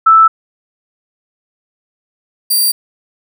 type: tone pair in turn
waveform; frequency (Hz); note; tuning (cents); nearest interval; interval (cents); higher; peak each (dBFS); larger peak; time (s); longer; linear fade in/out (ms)
sine / 5% pulse; 1318.5 / 4709; E6 / D8; 0 / +4; octave + minor seventh; 2204; second; -3; neither; 0.06-0.28 / 2.5-2.72; neither; 10
effects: none